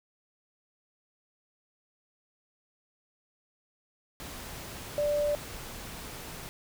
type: tone in noise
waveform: sine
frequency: 587.3 Hz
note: D5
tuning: in tune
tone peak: -25 dBFS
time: 4.98-5.35 s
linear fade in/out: 0 ms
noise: pink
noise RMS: -42 dBFS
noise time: 4.2-6.49 s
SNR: +14 dB
effects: none